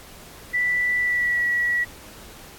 sine tone with pitch glide, 1972 to 1933.6 Hz, B6 to B6, -3 to -37 cents, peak -19 dBFS, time 0.53-1.85 s, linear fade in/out 20 ms, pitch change -34 cents, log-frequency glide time 1-1.42 s, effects pink hiss -44 dBFS RMS until 2.58 s + AAC 64 kbps

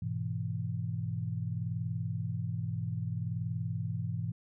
sine chord, E major, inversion first, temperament just, 103.01 / 123.61 / 164.81 Hz, G#2 / B2 / E3, -14 / +2 / 0 cents, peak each -36 / -36 / -37 dBFS, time 0.02-4.32 s, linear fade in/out 5 ms, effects none

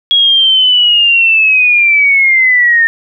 sine linear sweep, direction down, 3322 to 1813 Hz, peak -5 dBFS, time 0.11-2.87 s, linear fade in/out 0 ms, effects none

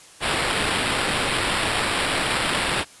violet noise with sample-and-hold, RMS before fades -23 dBFS, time 0.2-2.85 s, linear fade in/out 50 ms, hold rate 6300 Hz, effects white hiss -47 dBFS RMS until 3 s + resampled to 24000 Hz

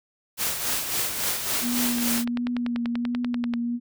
white noise with tremolo, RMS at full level -25 dBFS, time 0.37-2.25 s, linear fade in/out 50 ms, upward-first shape sine, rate 3.6 Hz, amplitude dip 50%
sine tone with vibrato, 239.9 Hz, A#3, 50 cents sharp, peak -24 dBFS, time 1.61-3.8 s, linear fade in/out 50 ms, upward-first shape triangle, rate 1.4 Hz, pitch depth 31 cents each way
click train, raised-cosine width 0.3 ms, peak -16 dBFS, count 19, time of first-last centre 1.79-3.538 s, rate 10.3 Hz
effects none

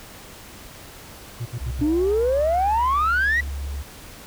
triangle tone bursts, 118.4 Hz, A#2, 27 cents sharp, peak -23 dBFS, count 4, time 1.4-1.841 s, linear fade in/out 10 ms, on 57 ms, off 71 ms
sine tone with pitch glide, 64.6 to 70.04 Hz, C2 to C#2, -21 to +18 cents, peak -26 dBFS, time 1.6-3.83 s, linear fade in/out 20 ms, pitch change +139 cents, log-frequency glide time 1.8-3.71 s
sine exponential sweep, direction up, 285.7 to 1979 Hz, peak -16 dBFS, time 1.81-3.41 s, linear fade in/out 10 ms
effects tanh soft clip ceiling -14 dBFS + pink hiss -42 dBFS RMS until 4.26 s

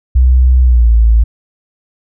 sine tone with pitch glide, 63.3 to 56.07 Hz, B1 to A1, +43 to +33 cents, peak -4 dBFS, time 0.15-1.24 s, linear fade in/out 10 ms, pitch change -210 cents, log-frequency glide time 0.62-0.93 s, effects none

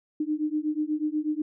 sine beating tone pair, 300.6 / 308.8 Hz, D4 / D#4, +40 / -13 cents, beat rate 8.2 Hz, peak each -28 dBFS, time 0.2-1.42 s, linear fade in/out 5 ms, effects none

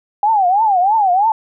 sine tone with vibrato, 798 Hz, G5, 31 cents sharp, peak -10 dBFS, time 0.23-1.32 s, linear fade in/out 2 ms, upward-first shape triangle, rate 3.1 Hz, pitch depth 240 cents each way, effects none

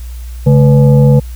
sine tone with frequency modulation, 139.5 Hz, C#3, 11 cents sharp, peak -3 dBFS, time 0.46-1.2 s, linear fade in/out 10 ms, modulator 355 Hz, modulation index 0.74, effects added 60 Hz sine -22 dBFS peak until 1.35 s + white hiss -41 dBFS RMS until 1.35 s

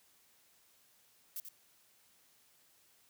violet noise with echo, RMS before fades -41 dBFS, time 1.36-1.4 s, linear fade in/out 2 ms, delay 88 ms, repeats 1, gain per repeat -7 dB, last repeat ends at 1.488 s, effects white hiss -68 dBFS RMS until 3.09 s + high-pass 60 Hz 12 dB/octave

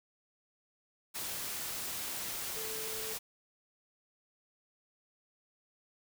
sine tone in noise, 440 Hz, A4, in tune, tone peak -44 dBFS, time 2.55-3.15 s, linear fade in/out 20 ms, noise white, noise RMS -39 dBFS, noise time 1.14-3.19 s, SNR -8 dB, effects none

